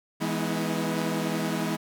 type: chord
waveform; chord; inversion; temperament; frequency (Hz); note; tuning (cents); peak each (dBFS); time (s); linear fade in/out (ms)
sawtooth; E major seventh; none; equal with one note detuned; 164.81 / 207.7 / 246.9 / 318.8; E3 / G#3 / B3 / D#4; 0 / 0 / 0 / +42; -27 / -27 / -29 / -29; 0.2-1.77; 20
effects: none